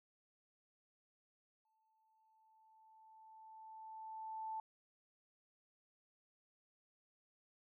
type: tone with exponential growth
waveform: sine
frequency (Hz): 880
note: A5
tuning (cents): 0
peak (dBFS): -40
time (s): 1.65-4.6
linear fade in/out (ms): 2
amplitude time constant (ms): 640
effects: none